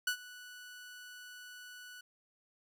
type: tone with ADSR envelope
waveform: sawtooth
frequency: 1480 Hz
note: F#6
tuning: in tune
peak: -25 dBFS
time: 0.07-2.01 s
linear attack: 5 ms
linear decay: 86 ms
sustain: -20 dB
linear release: 5 ms
effects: none